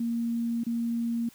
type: tone with dropouts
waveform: sine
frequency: 233.1 Hz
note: A#3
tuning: in tune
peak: -26 dBFS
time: 0-1.29 s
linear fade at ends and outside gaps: 5 ms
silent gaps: 0.637-0.665 s
effects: white hiss -56 dBFS RMS until 1.34 s